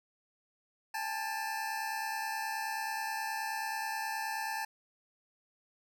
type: tone pair together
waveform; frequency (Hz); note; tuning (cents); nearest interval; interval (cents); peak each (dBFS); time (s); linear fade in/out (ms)
25% pulse; 810.6 / 880; G#5 / A5; -42 / 0; minor second; 142; -36 / -32; 0.94-4.65; 5
effects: none